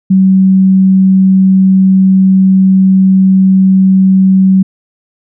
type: tone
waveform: sine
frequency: 190 Hz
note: F#3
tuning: 46 cents sharp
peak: -3 dBFS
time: 0.1-4.63 s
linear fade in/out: 10 ms
effects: none

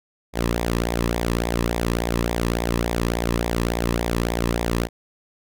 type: tone with flanger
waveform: sawtooth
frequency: 58.27 Hz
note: A#1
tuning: in tune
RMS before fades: -23 dBFS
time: 0.33-4.89 s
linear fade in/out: 50 ms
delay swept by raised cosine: 0.68 to 1.39 ms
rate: 3.5 Hz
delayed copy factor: -0.7
effects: none

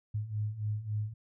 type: beating tone pair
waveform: sine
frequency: 103.83 / 107.43 Hz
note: G#2 / A2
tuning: 0 / -41 cents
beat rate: 3.6 Hz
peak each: -37 / -33 dBFS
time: 0.14-1.14 s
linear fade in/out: 10 ms
effects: none

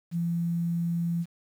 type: tone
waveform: sine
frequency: 170 Hz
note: F3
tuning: 46 cents flat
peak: -25 dBFS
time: 0.11-1.26 s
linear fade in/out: 50 ms
effects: 9-bit

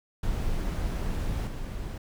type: noise with level steps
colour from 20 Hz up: brown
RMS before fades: -29 / -34 dBFS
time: 0.23-1.98 s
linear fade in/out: 5 ms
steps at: 1.47 s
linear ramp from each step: 5 ms
effects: none

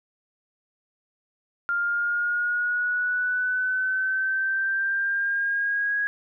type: exponential sweep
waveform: sine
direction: up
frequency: 1396.9 to 1658 Hz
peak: -22 dBFS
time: 1.69-6.07 s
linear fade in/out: 0 ms
effects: none

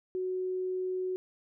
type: tone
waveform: sine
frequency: 370 Hz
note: F#4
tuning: in tune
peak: -30 dBFS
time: 0.15-1.16 s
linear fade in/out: 0 ms
effects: none

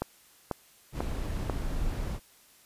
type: click train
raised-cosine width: 1 ms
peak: -15 dBFS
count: 4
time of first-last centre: 0.02-1.498 s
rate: 2.03 Hz
type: noise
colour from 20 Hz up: brown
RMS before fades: -32 dBFS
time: 0.92-2.2 s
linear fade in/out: 50 ms
effects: white hiss -59 dBFS RMS until 2.65 s + resampled to 32000 Hz

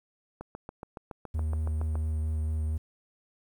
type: click train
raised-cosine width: 1 ms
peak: -25 dBFS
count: 12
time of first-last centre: 0.41-1.955 s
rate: 7.12 Hz
type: tone with vibrato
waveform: triangle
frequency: 78 Hz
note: D#2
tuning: 5 cents sharp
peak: -25 dBFS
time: 1.34-2.78 s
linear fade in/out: 10 ms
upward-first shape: sine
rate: 4.4 Hz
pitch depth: 14 cents each way
effects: 10-bit

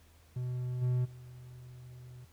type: tone with level steps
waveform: triangle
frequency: 124.9 Hz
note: B2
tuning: 20 cents sharp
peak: -31 / -25 / -45 dBFS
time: 0.36-2.25 s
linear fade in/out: 5 ms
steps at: 0.81 / 1.04 s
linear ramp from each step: 20 ms
effects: added 80 Hz sine -60 dBFS peak until 2.32 s + pink hiss -65 dBFS RMS until 2.32 s

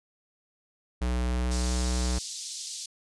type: tone with pitch glide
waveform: square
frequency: 61.3 to 62.16 Hz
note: B1 to B1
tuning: -12 to +12 cents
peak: -26 dBFS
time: 1.01-2.19 s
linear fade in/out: 10 ms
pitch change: +24 cents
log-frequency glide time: 1.25-1.73 s
type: band-pass noise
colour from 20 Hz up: white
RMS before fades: -38 dBFS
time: 1.51-2.86 s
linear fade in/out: 5 ms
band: 3900 to 7800 Hz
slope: 24 dB/octave
effects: resampled to 24000 Hz

